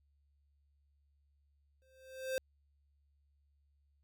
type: tone with exponential growth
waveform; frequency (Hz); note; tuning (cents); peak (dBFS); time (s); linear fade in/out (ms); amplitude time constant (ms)
square; 523.3; C5; 0; -32; 1.82-2.38; 0; 120
effects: added 71 Hz sine -70 dBFS peak until 4.03 s